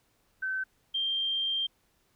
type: tone pair in turn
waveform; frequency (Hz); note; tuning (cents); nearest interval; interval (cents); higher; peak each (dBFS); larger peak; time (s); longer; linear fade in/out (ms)
sine; 1534 / 3174; G6 / G7; -38 / +21; octave + minor second; 1259; second; -29 / -27; second; 0.42-0.64 / 0.94-1.67; second; 10
effects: pink hiss -70 dBFS RMS until 2.15 s